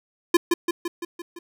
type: tone with echo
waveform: square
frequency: 344.4 Hz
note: F4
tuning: 24 cents flat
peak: -13 dBFS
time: 0.34-0.37 s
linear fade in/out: 5 ms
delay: 170 ms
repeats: 6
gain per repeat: -4 dB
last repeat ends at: 1.39 s
effects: none